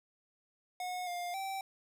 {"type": "tone with pitch steps", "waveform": "square", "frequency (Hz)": [727, 705, 775], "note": ["F#5", "F5", "G5"], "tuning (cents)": [-31, 16, -20], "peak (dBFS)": -37, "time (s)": [0.8, 1.61], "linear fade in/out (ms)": 2, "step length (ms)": 270, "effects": []}